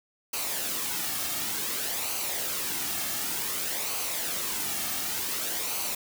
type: noise with flanger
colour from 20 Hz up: white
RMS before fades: -31 dBFS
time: 0.33-5.95 s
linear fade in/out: 5 ms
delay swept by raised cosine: 0.56 to 2.06 ms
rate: 0.55 Hz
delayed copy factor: -0.5
effects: none